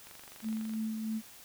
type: click train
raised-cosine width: 0.3 ms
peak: -34 dBFS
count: 17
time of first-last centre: 0.07-0.737 s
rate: 24 Hz
type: tone with tremolo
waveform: sine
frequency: 220 Hz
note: A3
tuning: in tune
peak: -31 dBFS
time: 0.42-1.22 s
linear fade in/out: 50 ms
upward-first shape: sine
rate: 3.1 Hz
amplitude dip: 35%
effects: white hiss -53 dBFS RMS until 1.44 s